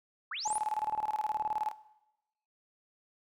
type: linear sweep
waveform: sine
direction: up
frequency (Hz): 987 to 10580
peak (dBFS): -35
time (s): 0.31-0.58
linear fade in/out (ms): 5
type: tone with tremolo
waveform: sine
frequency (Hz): 856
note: A5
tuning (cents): -48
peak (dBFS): -27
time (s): 0.45-1.72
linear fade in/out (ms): 10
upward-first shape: square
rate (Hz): 19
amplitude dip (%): 80
effects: noise-tail reverb RT60 0.9 s tail -18 dB re dry + tanh soft clip ceiling -20 dBFS